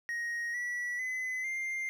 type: tone with pitch steps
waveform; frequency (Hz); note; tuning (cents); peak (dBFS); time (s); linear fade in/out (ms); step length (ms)
triangle; 1878 / 1949.9 / 2024 / 2102; A#6 / B6 / B6 / C7; +12 / -23 / +42 / +7; -31; 0.09-1.89; 0; 450
effects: none